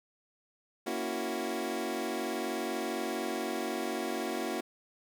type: chord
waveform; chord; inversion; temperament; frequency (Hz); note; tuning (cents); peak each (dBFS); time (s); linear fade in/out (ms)
25% pulse; F# dominant seventh; first; equal; 233.1 / 277.2 / 329.6 / 370; A#3 / C#4 / E4 / F#4; 0 / 0 / 0 / 0; -35 / -36 / -34 / -33; 0.86-4.61; 10
effects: none